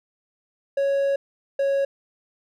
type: tone pair in turn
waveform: triangle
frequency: 554.4 / 552.3 Hz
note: C#5 / C#5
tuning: 0 / -6 cents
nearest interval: unison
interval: 6 cents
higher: first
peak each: -17 dBFS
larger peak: neither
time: 0.77-1.16 / 1.59-1.85 s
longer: first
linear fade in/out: 5 ms
effects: none